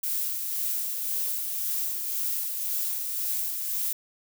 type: noise with tremolo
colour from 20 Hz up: violet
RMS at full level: -28 dBFS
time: 0.03-3.93 s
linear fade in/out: 5 ms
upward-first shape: sine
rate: 1.9 Hz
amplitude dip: 35%
effects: none